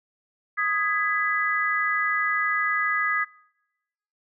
sine chord, G# minor, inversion second, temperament just, 1245.9 / 1661.2 / 1993.5 Hz, D#6 / G#6 / B6, +2 / 0 / +16 cents, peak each -26 dBFS, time 0.57-3.25 s, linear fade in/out 20 ms, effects noise-tail reverb RT60 1.0 s tail -26 dB re dry

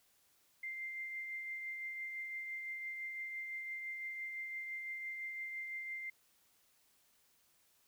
sine tone with tremolo, 2093 Hz, C7, in tune, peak -39 dBFS, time 0.63-6.1 s, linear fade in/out 5 ms, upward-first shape triangle, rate 5.9 Hz, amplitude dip 35%, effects white hiss -72 dBFS RMS until 7.87 s

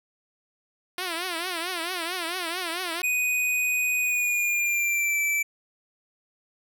5% pulse tone with vibrato, 349 Hz, F4, 1 cent flat, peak -17 dBFS, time 0.98-3.02 s, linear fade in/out 2 ms, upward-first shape triangle, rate 4.5 Hz, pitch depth 150 cents each way
square tone with pitch glide, 2489 to 2322 Hz, D#7 to D7, 0 to -20 cents, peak -23 dBFS, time 3.03-5.43 s, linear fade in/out 10 ms, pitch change -120 cents, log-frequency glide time 3.99-5.21 s
effects none

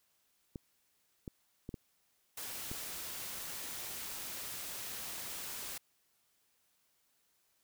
clicks, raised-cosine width 3 ms, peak -29 dBFS, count 5, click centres 0.558 / 1.278 / 1.691 / 1.742 / 2.715 s
white noise, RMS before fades -43 dBFS, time 2.37-5.78 s, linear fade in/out 5 ms
effects white hiss -75 dBFS RMS until 7.63 s

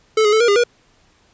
square tone with pitch steps, 436.9 / 418.3 / 438.2 / 474.4 / 405.3 / 479.5 Hz, A4 / G#4 / A4 / A#4 / G#4 / A#4, -12 / +12 / -7 / +30 / -42 / +49 cents, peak -12 dBFS, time 0.17-0.638 s, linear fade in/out 5 ms, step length 78 ms, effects pink hiss -56 dBFS RMS until 1.33 s + resampled to 16000 Hz

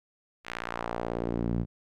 sawtooth tone with band-pass filter sweep, 58.3 Hz, A#1, 1 cent sharp, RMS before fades -32 dBFS, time 0.44-1.66 s, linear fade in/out 50 ms, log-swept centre 2300 to 160 Hz, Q 1.2, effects none

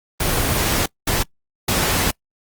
pink noise bursts at uneven times, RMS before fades -19 dBFS, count 3, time 0.2-0.86 / 1.07-1.23 / 1.68-2.11 s, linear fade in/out 5 ms, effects noise-tail reverb RT60 0.1 s tail -25 dB re dry + Opus 24 kbps

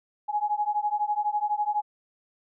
sine beating tone pair, 830.6 / 842.6 Hz, G#5 / G#5, 0 / +25 cents, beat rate 12 Hz, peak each -27 dBFS, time 0.28-1.82 s, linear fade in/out 20 ms, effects none

